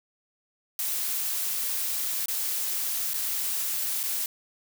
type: noise with dropouts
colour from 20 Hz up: blue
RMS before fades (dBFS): -29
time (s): 0.79-4.26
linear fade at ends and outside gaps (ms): 1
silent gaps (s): 2.258-2.283 / 3.135-3.141 / 4.031-4.036
effects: none